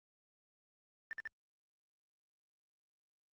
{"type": "tone bursts", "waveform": "sine", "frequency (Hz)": 1780, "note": "A6", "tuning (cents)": 20, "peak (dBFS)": -38, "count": 3, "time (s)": [1.11, 1.274], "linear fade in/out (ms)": 0, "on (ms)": 20, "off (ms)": 52, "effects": ["tanh soft clip ceiling -35 dBFS", "Opus 48 kbps"]}